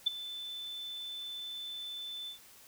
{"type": "tone with ADSR envelope", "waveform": "sine", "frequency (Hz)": 3520, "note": "A7", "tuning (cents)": 0, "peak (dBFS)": -22, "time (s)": [0.06, 2.39], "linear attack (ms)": 12, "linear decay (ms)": 12, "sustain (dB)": -17, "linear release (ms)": 110, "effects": ["white hiss -57 dBFS RMS until 2.67 s"]}